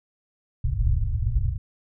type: low-pass noise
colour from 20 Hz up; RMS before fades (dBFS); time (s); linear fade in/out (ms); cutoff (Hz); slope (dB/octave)
pink; -23; 0.64-1.58; 5; 130; 96
effects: none